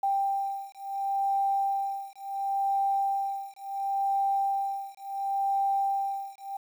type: beating tone pair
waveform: sine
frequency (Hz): 788 / 788.71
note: G5 / G5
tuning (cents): +9 / +10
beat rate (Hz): 0.71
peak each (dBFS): -29 / -29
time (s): 0.03-6.57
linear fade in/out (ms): 5
effects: 9-bit